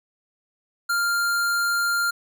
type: tone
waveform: square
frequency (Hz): 1396.9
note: F6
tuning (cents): 0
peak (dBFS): -21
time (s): 0.89-2.11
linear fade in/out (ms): 10
effects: none